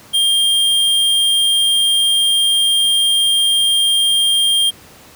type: tone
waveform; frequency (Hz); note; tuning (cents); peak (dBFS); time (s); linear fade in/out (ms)
square; 3203; G7; +37; -12; 0.13-4.71; 20
effects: pink hiss -42 dBFS RMS until 5.15 s + high-pass 80 Hz 12 dB/octave